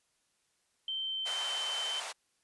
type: tone with pitch glide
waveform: sine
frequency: 3114 to 3078 Hz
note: G7 to G7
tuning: -12 to -32 cents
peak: -33 dBFS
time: 0.88-2 s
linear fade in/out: 2 ms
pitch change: -20 cents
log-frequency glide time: 1.01-1.55 s
type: band-pass noise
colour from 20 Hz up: pink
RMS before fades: -41 dBFS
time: 1.25-2.13 s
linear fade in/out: 20 ms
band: 620 to 9900 Hz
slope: 24 dB/octave
effects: white hiss -75 dBFS RMS until 2.43 s + resampled to 24000 Hz